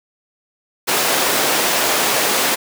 pink high-pass noise, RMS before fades -17 dBFS, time 0.87-2.56 s, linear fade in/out 20 ms, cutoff 390 Hz, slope 12 dB/octave, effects none

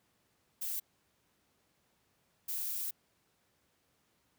violet noise bursts at uneven times, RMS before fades -37 dBFS, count 2, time 0.61-0.8 / 2.48-2.91 s, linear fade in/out 10 ms, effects pink hiss -74 dBFS RMS until 4.38 s + high-pass 80 Hz 12 dB/octave

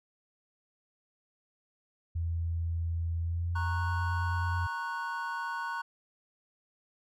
sine tone with pitch glide, 83.6 to 89.08 Hz, E2 to F2, +25 to +35 cents, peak -29 dBFS, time 2.15-4.67 s, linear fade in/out 10 ms, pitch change +110 cents, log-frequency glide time 3.21-3.83 s
triangle chord, F# major, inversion first, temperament equal with one note detuned, 932.3 / 1095.4 / 1480 Hz, A#5 / C#6 / F#6, 0 / -21 / 0 cents, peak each -35 / -37 / -35 dBFS, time 3.55-5.82 s, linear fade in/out 10 ms
effects none

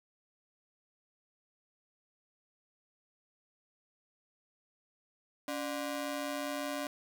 sawtooth ring-modulated tone, 439.4 Hz, A4, 2 cents flat, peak -28 dBFS, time 5.48-6.87 s, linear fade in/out 2 ms, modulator 157 Hz, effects none

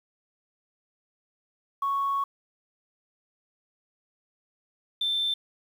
sine tone pair in turn, 1108.7 / 3554 Hz, C#6 / A7, 0 / +17 cents, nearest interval octave + minor sixth, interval 2017 cents, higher second, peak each -23 dBFS, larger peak neither, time 1.82-2.24 / 5.01-5.34 s, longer first, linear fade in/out 5 ms, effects tanh soft clip ceiling -20 dBFS + 9-bit

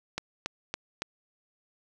click train, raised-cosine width 0.2 ms, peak -14 dBFS, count 4, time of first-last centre 0.18-1.02 s, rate 3.57 Hz, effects none

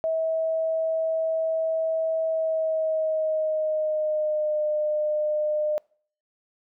sine tone with pitch glide, 645 to 605.3 Hz, E5 to D#5, -38 to -48 cents, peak -22 dBFS, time 0.04-5.78 s, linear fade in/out 0 ms, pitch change -110 cents, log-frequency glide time 2.26-4.64 s, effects noise-tail reverb RT60 0.5 s tail -26 dB re dry

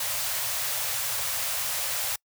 white band-stop noise, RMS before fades -29 dBFS, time 0-2.16 s, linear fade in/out 5 ms, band 150 to 490 Hz, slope 96 dB/octave, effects noise-tail reverb RT60 0.1 s tail -26 dB re dry + high-pass 80 Hz 12 dB/octave

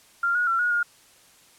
sine tone with pitch steps, 1390 / 1449 / 1356 / 1448 / 1422 Hz, F6 / F#6 / E6 / F#6 / F6, -9 / -37 / +49 / -38 / +31 cents, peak -20 dBFS, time 0.23-0.83 s, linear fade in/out 5 ms, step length 120 ms, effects white hiss -55 dBFS RMS until 1.58 s + low-pass 11000 Hz 12 dB/octave

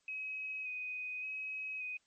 sine tone with vibrato, 2523 Hz, D#7, 23 cents sharp, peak -38 dBFS, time 0.08-1.97 s, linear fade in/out 2 ms, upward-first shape square, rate 0.87 Hz, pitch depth 16 cents each way, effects white hiss -75 dBFS RMS until 2.06 s + MP3 32 kbps

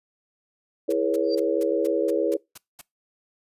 sine chord, C# minor seventh, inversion first, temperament equal with one note detuned, 329.6 / 415.3 / 481.8 / 554.4 Hz, E4 / G#4 / B4 / C#5, 0 / 0 / -43 / 0 cents, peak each -26 dBFS, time 0.88-2.37 s, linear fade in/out 10 ms
white noise bursts, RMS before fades -41 dBFS, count 9, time 0.9-2.814 s, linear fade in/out 5 ms, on 26 ms, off 210 ms
sine tone with exponential growth, 4699 Hz, D8, in tune, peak -28 dBFS, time 1.23-1.35 s, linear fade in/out 5 ms, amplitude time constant 24 ms
effects noise-tail reverb RT60 0.2 s tail -23 dB re dry + resampled to 32000 Hz

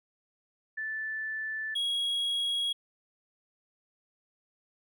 sine / triangle tone pair in turn, 1755 / 3311 Hz, A6 / G#7, -5 / -6 cents, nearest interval major seventh, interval 1099 cents, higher second, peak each -32 / -26 dBFS, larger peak second, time 0.77-1.75 / 1.75-2.73 s, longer neither, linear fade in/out 10 ms, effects none

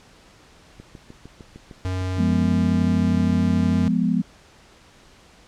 click train, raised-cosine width 3 ms, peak -27 dBFS, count 15, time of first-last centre 0.8-2.928 s, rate 6.58 Hz
square tone, 92.5 Hz, F#2, in tune, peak -24 dBFS, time 1.85-3.88 s, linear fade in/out 0 ms
sine chord, F diminished, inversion none, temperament equal, 174.61 / 207.7 / 246.9 Hz, F3 / Ab3 / Cb4, 0 / 0 / 0 cents, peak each -22 dBFS, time 2.18-4.22 s, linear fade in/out 10 ms
effects pink hiss -51 dBFS RMS until 5.47 s + low-pass 7000 Hz 12 dB/octave

